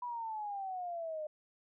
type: exponential sweep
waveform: sine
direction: down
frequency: 987.8 to 603 Hz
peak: -37 dBFS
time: 0.02-1.27 s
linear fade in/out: 5 ms
effects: none